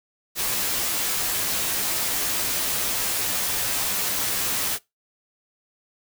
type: noise with comb filter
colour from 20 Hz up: white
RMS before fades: -25 dBFS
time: 0.35-4.79 s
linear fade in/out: 50 ms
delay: 13 ms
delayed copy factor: -0.6
effects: noise-tail reverb RT60 0.2 s tail -22 dB re dry